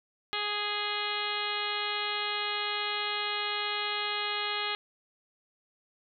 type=harmonic tone; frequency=415.3 Hz; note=G#4; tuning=in tune; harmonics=1 / 2 / 3 / 4 / 5 / 6 / 7 / 8 / 9 / 10; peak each=-41 / -39 / -37 / -40 / -38 / -40 / -39 / -37 / -41 / -40 dBFS; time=0.33-4.75 s; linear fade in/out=0 ms; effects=none